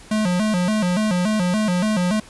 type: tone with vibrato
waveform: square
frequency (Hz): 196.2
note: G3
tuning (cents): +2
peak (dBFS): -18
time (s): 0.11-2.2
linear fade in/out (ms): 5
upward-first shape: square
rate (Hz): 3.5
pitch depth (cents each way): 160
effects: pink hiss -44 dBFS RMS until 2.29 s + resampled to 24000 Hz